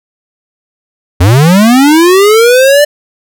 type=linear sweep; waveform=square; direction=up; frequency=81.5 to 596 Hz; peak=-3 dBFS; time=1.2-2.85 s; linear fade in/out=10 ms; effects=none